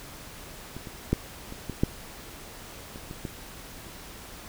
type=clicks; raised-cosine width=3 ms; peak=-24 / -26 / -9 / -25 / -19 / -8 / -28 / -25 / -20 dBFS; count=9; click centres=0.766 / 0.872 / 1.13 / 1.524 / 1.697 / 1.835 / 2.959 / 3.111 / 3.252 s; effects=pink hiss -44 dBFS RMS until 4.48 s